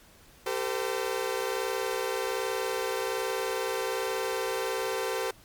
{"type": "tone cluster", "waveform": "sawtooth", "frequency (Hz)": [389.5, 450.8, 512], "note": ["G4", "A4", "C5"], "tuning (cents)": [-11, 42, -38], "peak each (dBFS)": -29, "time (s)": [0.46, 5.31], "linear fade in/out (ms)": 5, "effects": ["pink hiss -56 dBFS RMS until 5.44 s", "MP3 96 kbps"]}